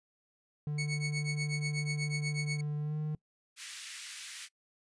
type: tone with pitch glide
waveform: triangle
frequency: 148.6 to 152.6 Hz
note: D3 to D#3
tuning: +21 to -33 cents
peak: -30 dBFS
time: 0.67-3.15 s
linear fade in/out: 2 ms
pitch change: +46 cents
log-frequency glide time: 2.79-2.97 s
type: tone with tremolo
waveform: sawtooth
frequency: 2217 Hz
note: C#7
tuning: in tune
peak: -29 dBFS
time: 0.78-2.61 s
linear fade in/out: 5 ms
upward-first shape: triangle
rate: 8.2 Hz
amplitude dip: 100%
type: high-pass noise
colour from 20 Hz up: pink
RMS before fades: -44 dBFS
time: 3.56-4.49 s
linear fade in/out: 50 ms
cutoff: 1800 Hz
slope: 24 dB/octave
effects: noise-tail reverb RT60 0.1 s tail -24 dB re dry + resampled to 22050 Hz